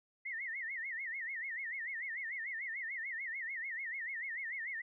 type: tone with vibrato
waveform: sine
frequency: 1975.5 Hz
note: B6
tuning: in tune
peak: -38 dBFS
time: 0.25-4.82 s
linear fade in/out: 10 ms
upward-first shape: sine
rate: 6.8 Hz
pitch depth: 180 cents each way
effects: none